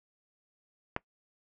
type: click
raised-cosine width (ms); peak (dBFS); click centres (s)
0.5; -15; 0.964
effects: noise-tail reverb RT60 0.1 s tail -22 dB re dry